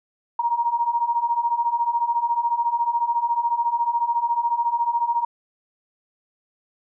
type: beating tone pair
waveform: sine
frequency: 932.3 / 946.3 Hz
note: A#5 / A#5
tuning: 0 / +26 cents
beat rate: 14 Hz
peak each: -24 / -21 dBFS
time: 0.39-5.25 s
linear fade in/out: 5 ms
effects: none